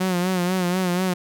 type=tone with vibrato; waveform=sawtooth; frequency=181.5 Hz; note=F#3; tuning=33 cents flat; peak=-16 dBFS; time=0-1.14 s; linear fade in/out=10 ms; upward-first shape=sine; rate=4.1 Hz; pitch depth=62 cents each way; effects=none